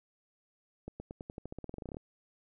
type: accelerating click train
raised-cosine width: 2 ms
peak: -28 dBFS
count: 19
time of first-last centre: 0.88-1.969 s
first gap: 120 ms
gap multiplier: 0.91
effects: none